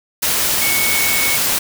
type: tone in noise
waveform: sine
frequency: 2217 Hz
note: C#7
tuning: in tune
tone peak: -19 dBFS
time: 0.61-1.37 s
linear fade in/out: 10 ms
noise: white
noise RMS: -17 dBFS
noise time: 0.22-1.59 s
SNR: -5 dB
effects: none